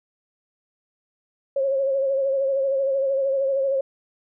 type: tone with vibrato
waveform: sine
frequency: 543 Hz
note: C#5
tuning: 36 cents flat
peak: -19 dBFS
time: 1.56-3.81 s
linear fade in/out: 5 ms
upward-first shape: sine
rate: 13 Hz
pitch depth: 43 cents each way
effects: none